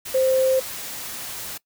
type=tone in noise; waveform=sine; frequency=523.3 Hz; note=C5; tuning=in tune; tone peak=-16 dBFS; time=0.14-0.6 s; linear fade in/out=10 ms; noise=white; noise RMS=-33 dBFS; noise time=0.05-1.58 s; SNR=+14 dB; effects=noise-tail reverb RT60 0.1 s tail -21 dB re dry